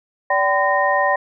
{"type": "tone cluster", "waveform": "sine", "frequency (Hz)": [578, 770, 1016, 1847], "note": ["D5", "G5", "B5", "A#6"], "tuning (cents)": [-28, -31, 49, -16], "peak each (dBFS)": -20, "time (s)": [0.3, 1.16], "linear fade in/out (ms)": 5, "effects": []}